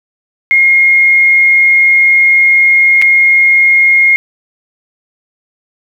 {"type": "tone with dropouts", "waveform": "sine", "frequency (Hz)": 2142, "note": "C7", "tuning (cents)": 40, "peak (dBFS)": -4, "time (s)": [0.51, 4.16], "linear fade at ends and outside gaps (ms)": 0, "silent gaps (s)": [3.016, 3.022], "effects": ["7-bit"]}